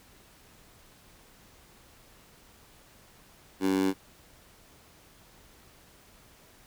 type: tone with high-pass filter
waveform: 15% pulse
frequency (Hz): 95.4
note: G2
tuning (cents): -47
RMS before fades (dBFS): -26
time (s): 3.6-3.94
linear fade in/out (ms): 50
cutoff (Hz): 280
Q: 2.6
effects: pink hiss -57 dBFS RMS until 6.66 s